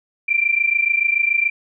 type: tone pair together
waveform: sine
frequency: 2349 / 2376 Hz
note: D7 / D7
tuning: 0 / +20 cents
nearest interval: unison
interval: 20 cents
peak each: -18 dBFS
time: 0.28-1.5 s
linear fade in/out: 10 ms
effects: none